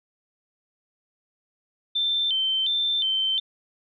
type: tone with vibrato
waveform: sine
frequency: 3322 Hz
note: G#7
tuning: in tune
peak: -21 dBFS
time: 1.95-3.4 s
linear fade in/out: 10 ms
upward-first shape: square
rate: 1.4 Hz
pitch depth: 120 cents each way
effects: none